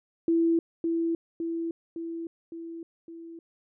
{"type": "tone with echo", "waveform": "sine", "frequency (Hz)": 332.3, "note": "E4", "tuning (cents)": 14, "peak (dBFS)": -20, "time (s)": [0.28, 0.59], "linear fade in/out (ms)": 2, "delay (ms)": 560, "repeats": 5, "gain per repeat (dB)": -4, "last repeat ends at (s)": 3.39, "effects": []}